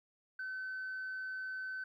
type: tone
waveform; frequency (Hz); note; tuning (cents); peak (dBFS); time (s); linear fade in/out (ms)
sine; 1524; G6; -49; -37; 0.39-1.84; 5
effects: tanh soft clip ceiling -36 dBFS + 13-bit